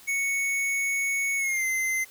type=tone with pitch glide; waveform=square; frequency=2217 to 2069 Hz; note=C#7 to C7; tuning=0 to -20 cents; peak=-25 dBFS; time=0.07-2.05 s; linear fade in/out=20 ms; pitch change=-120 cents; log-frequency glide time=1.37-1.65 s; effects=white hiss -51 dBFS RMS until 2.1 s